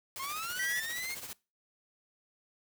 white noise with tremolo, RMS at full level -41 dBFS, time 0.16-1.33 s, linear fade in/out 0 ms, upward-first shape sine, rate 15 Hz, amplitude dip 60%
sawtooth linear sweep, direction up, 1046.5 to 2169 Hz, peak -33 dBFS, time 0.19-1.15 s, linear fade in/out 10 ms
square tone, 1942 Hz, B6, 30 cents flat, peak -33 dBFS, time 0.59-0.8 s, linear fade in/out 5 ms
effects noise-tail reverb RT60 0.3 s tail -23 dB re dry

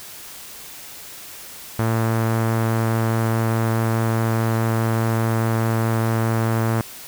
sawtooth tone with low-pass filter, 113.1 Hz, A2, 48 cents sharp, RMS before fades -20 dBFS, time 1.79-6.81 s, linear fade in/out 0 ms, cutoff 1500 Hz, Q 1.3, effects white hiss -38 dBFS RMS until 7.07 s

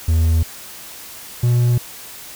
triangle tone pair in turn, 81.4 / 121.04 Hz, E2 / B2, -21 / -34 cents, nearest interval perfect fifth, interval 687 cents, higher second, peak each -10 dBFS, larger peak neither, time 0.08-0.43 / 1.43-1.78 s, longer neither, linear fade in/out 5 ms, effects white hiss -36 dBFS RMS until 2.35 s

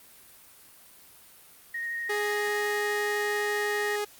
sine tone with vibrato, 1864.7 Hz, A#6, in tune, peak -30 dBFS, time 1.74-3.96 s, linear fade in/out 5 ms, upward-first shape square, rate 12 Hz, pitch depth 8 cents each way
sawtooth tone, 415.3 Hz, G#4, in tune, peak -24 dBFS, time 2.09-4.05 s, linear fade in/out 10 ms
effects white hiss -53 dBFS RMS until 4.19 s + Opus 32 kbps

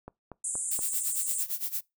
click train, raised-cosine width 1 ms, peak -27 dBFS, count 4, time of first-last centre 0.08-0.791 s, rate 4.22 Hz
pink band-pass noise, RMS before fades -33 dBFS, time 0.44-1.43 s, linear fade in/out 5 ms, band 7300 to 9700 Hz, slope 96 dB/octave
violet noise with tremolo, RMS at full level -30 dBFS, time 0.71-1.81 s, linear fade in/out 5 ms, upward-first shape sine, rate 8.8 Hz, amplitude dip 85%
effects noise-tail reverb RT60 0.2 s tail -24 dB re dry

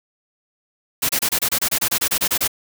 white noise bursts, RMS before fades -19 dBFS, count 15, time 1.02-2.478 s, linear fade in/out 10 ms, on 72 ms, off 27 ms, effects none

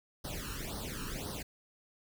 pink noise with flanger, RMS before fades -40 dBFS, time 0.24-1.43 s, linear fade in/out 10 ms, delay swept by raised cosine 0.2 to 0.74 ms, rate 1.9 Hz, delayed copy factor +1, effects none

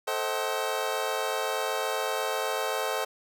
25% pulse chord, A diminished seventh, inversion none, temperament just, 440 / 528 / 633.6 / 760.3 Hz, A4 / C5 / Eb5 / Gb5, 0 / +16 / +31 / +47 cents, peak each -29 / -29 / -30 / -31 dBFS, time 0.07-3.05 s, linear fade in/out 10 ms, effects none

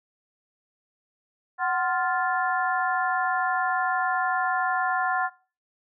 harmonic tone with a mistuned harmonic, 349.5 Hz, F4, 1 cent sharp, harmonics 2 / 3 / 4 / 5, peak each -26 / -28 / -29 / -30 dBFS, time 1.58-5.3 s, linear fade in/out 50 ms, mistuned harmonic 2, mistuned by +110 cents, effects noise-tail reverb RT60 0.4 s tail -22 dB re dry

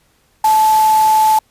sine tone in noise, 869 Hz, A5, 22 cents flat, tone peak -8 dBFS, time 0.44-1.39 s, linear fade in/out 5 ms, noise white, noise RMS -25 dBFS, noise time 0.44-1.39 s, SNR +14 dB, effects pink hiss -57 dBFS RMS until 1.5 s + resampled to 32000 Hz

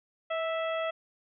harmonic tone with a mistuned harmonic, 658 Hz, E5, 3 cents flat, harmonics 1 / 2 / 3 / 4 / 5, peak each -30 / -36 / -40 / -42 / -44 dBFS, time 0.3-0.91 s, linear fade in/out 10 ms, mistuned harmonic 1, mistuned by -27 cents, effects none

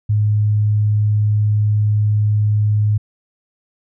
sine tone, 105.4 Hz, G#2, 26 cents sharp, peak -12 dBFS, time 0.09-2.98 s, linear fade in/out 10 ms, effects none

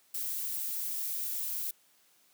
violet noise, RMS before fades -35 dBFS, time 0.14-1.71 s, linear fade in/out 5 ms, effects white hiss -66 dBFS RMS until 2.33 s + high-pass 150 Hz 12 dB/octave

